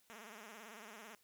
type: tone with vibrato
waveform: 5% pulse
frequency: 218.3 Hz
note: A3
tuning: 13 cents flat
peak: -40 dBFS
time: 0.1-1.15 s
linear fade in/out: 0 ms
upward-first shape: sine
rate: 18 Hz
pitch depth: 120 cents each way
effects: white hiss -72 dBFS RMS until 1.23 s